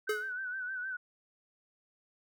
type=tone with vibrato; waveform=sine; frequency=1512 Hz; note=F#6; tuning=37 cents sharp; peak=-35 dBFS; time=0.07-0.97 s; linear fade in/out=10 ms; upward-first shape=sine; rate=6.5 Hz; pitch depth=61 cents each way
type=tone with exponential decay; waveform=square; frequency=425.4 Hz; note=G#4; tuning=42 cents sharp; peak=-28 dBFS; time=0.09-0.33 s; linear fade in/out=5 ms; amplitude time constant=52 ms
effects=none